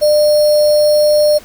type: tone with sample-and-hold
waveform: sine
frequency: 599 Hz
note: D5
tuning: 34 cents sharp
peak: -7 dBFS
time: 0.01-1.39 s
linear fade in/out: 20 ms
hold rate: 4900 Hz
effects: pink hiss -39 dBFS RMS until 1.44 s